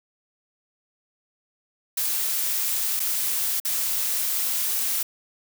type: noise with dropouts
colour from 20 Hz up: blue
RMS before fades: -25 dBFS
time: 1.97-5.03 s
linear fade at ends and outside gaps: 5 ms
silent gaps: 2.996-3.001 / 3.601-3.649 s
effects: none